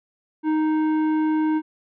triangle tone with tanh clipping, 311.1 Hz, D#4, in tune, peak -20 dBFS, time 0.43-1.62 s, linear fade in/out 50 ms, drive 15 dB, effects none

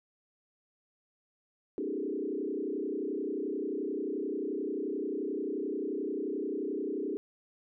sine tone with frequency modulation, 349.2 Hz, F4, in tune, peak -31 dBFS, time 1.78-7.17 s, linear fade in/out 0 ms, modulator 31.4 Hz, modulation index 2.7, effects none

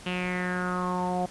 sawtooth tone with low-pass filter sweep, 180.8 Hz, F#3, 40 cents flat, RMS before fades -29 dBFS, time 0.06-1.26 s, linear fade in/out 5 ms, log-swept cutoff 2900 to 690 Hz, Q 5.7, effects pink hiss -47 dBFS RMS until 1.3 s + resampled to 24000 Hz

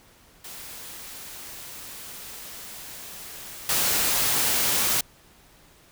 white noise with level steps, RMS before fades -40 / -23 dBFS, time 0.44-5.01 s, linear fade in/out 5 ms, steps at 3.69 s, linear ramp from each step 2 ms, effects pink hiss -55 dBFS RMS until 5.91 s

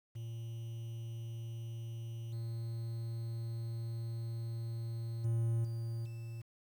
triangle tone with level steps, 115.1 Hz, A#2, 22 cents flat, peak -38 / -35 / -28 / -34 / -39 dBFS, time 0.15-6.42 s, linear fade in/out 10 ms, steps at 2.32 / 5.24 / 5.64 / 6.05 s, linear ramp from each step 10 ms, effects 10-bit

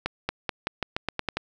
accelerating click train, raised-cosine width 0.3 ms, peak -10 dBFS, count 10, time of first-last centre 0.06-1.37 s, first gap 230 ms, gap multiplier 0.88, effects none

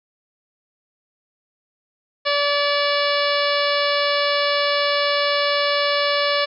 harmonic tone with a mistuned harmonic, 576 Hz, D5, 34 cents flat, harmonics 1 / 2 / 3 / 4 / 5 / 6 / 7 / 8 / 9, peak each -21 / -24 / -26 / -27 / -28 / -29 / -29 / -30 / -31 dBFS, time 2.25-6.46 s, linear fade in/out 20 ms, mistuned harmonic 8, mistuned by -63 cents, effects none

